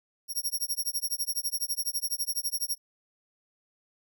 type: tone with tremolo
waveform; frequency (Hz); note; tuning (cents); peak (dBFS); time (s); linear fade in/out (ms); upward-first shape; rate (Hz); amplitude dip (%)
10% pulse; 5588; F8; 0; -20; 0.28-2.78; 50; sine; 12; 100
effects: none